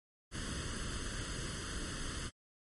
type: noise with comb filter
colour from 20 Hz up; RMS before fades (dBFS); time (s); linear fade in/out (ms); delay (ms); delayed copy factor
pink; -40; 0.31-2.31; 50; 0.63; +0.8
effects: MP3 48 kbps